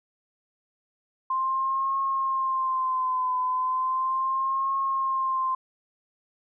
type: tone with vibrato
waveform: sine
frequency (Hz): 1046.5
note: C6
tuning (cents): 0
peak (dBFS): -23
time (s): 1.3-5.55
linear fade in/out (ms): 5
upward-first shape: triangle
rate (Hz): 0.36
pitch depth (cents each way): 61
effects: none